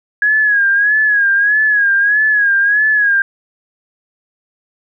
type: tone with vibrato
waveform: sine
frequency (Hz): 1661.2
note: G#6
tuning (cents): 0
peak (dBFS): -9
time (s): 0.22-3.22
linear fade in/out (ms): 2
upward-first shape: sine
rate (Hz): 1.6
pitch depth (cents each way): 74
effects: none